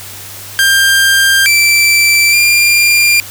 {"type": "tone with pitch steps", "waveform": "sawtooth", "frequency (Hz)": [1592, 2336, 2393], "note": ["G6", "D7", "D7"], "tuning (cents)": [26, -10, 32], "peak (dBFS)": -3, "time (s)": [0.59, 3.2], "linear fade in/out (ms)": 0, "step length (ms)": 870, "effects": ["added 98 Hz sine -36 dBFS peak until 3.3 s", "white hiss -29 dBFS RMS until 3.3 s"]}